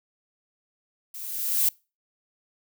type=noise with level ramp; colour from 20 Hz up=violet; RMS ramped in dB=-39 to -20 dBFS; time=1.14-1.69 s; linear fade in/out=5 ms; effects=noise-tail reverb RT60 0.3 s tail -25 dB re dry